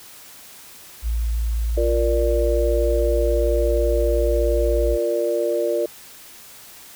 sine tone, 56.5 Hz, A1, 47 cents sharp, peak -19 dBFS, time 1.02-4.98 s, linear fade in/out 50 ms
sine chord, Bb major, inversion second, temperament equal, 349.2 / 466.2 / 587.3 Hz, F4 / Bb4 / D5, 0 / 0 / 0 cents, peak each -24 / -23 / -22 dBFS, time 1.77-5.86 s, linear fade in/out 5 ms
effects white hiss -43 dBFS RMS until 6.95 s

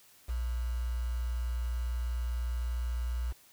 sine tone with quantisation, 59.9 Hz, A#1, 48 cents sharp, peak -30 dBFS, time 0.28-3.33 s, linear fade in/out 20 ms, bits 8, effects white hiss -60 dBFS RMS until 3.52 s

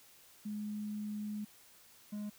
sine / triangle tone pair in turn, 209.9 / 208.2 Hz, G#3 / G#3, +19 / +5 cents, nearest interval unison, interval 14 cents, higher first, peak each -37 / -36 dBFS, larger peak second, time 0.45-1.45 / 2.12-2.3 s, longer first, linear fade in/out 10 ms, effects white hiss -61 dBFS RMS until 2.38 s

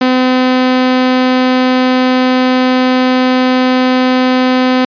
sawtooth tone, 255.3 Hz, C4, 42 cents flat, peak -4 dBFS, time 0.01-4.85 s, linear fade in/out 5 ms, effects resampled to 11025 Hz

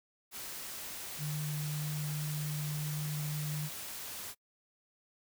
sine tone in noise, 150.3 Hz, D3, 40 cents sharp, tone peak -34 dBFS, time 1.18-3.7 s, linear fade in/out 50 ms, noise white, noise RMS -43 dBFS, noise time 0.31-4.35 s, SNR +6 dB, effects noise-tail reverb RT60 0.1 s tail -24 dB re dry

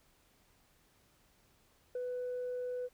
sine tone with ADSR envelope, 497 Hz, B4, 11 cents sharp, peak -32 dBFS, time 1.95-2.89 s, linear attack 4 ms, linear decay 27 ms, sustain -2 dB, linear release 39 ms, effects tanh soft clip ceiling -33 dBFS + pink hiss -69 dBFS RMS until 2.93 s

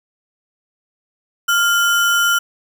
sine tone with sample-and-hold, 1396.9 Hz, F6, in tune, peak -12 dBFS, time 1.48-2.39 s, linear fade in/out 10 ms, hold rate 4410 Hz, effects none

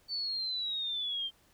sine linear sweep, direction down, 4539 to 3135 Hz, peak -32 dBFS, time 0.08-1.31 s, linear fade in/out 50 ms, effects pink hiss -66 dBFS RMS until 1.53 s

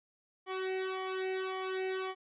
sawtooth tone with flanger, 377 Hz, F#4, 32 cents sharp, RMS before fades -36 dBFS, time 0.46-2.15 s, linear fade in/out 50 ms, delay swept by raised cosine 1.7 to 2.22 ms, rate 1.8 Hz, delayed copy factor +0.85, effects resampled to 8000 Hz

